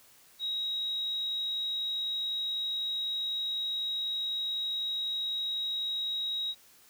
sine tone, 3812 Hz, A#7, 38 cents sharp, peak -30 dBFS, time 0.39-6.55 s, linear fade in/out 50 ms, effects white hiss -59 dBFS RMS until 6.89 s

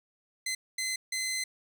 15% pulse tone bursts at uneven times, 2051 Hz, C7, 35 cents flat, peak -24 dBFS, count 3, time 0.46-0.55 / 0.78-0.96 / 1.12-1.44 s, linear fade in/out 5 ms, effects none

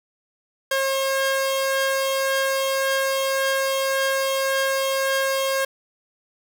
sawtooth tone pair together, 538.6 / 1614 Hz, C#5 / G#6, -50 / -50 cents, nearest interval octave + perfect fifth, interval 1900 cents, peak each -17 / -24 dBFS, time 0.71-5.65 s, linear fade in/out 5 ms, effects none

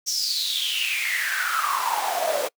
pink noise with high-pass filter sweep, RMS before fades -25 dBFS, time 0.06-2.49 s, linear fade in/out 20 ms, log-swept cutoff 5800 to 520 Hz, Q 9.6, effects noise-tail reverb RT60 0.1 s tail -25 dB re dry

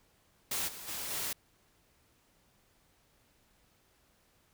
white noise with level steps, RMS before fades -34 / -46 / -39 / -36 dBFS, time 0.51-1.33 s, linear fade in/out 5 ms, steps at 0.67 / 0.87 / 1.1 s, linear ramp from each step 20 ms, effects pink hiss -69 dBFS RMS until 4.53 s

